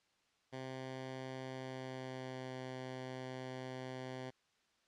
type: tone with pitch glide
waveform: 10% pulse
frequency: 130.81 to 129.16 Hz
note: C3 to C3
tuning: 0 to -22 cents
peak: -35 dBFS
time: 0.52-4.31 s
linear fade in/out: 20 ms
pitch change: -22 cents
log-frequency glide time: 1.42-2.6 s
effects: white hiss -75 dBFS RMS until 4.87 s + low-pass 5000 Hz 12 dB/octave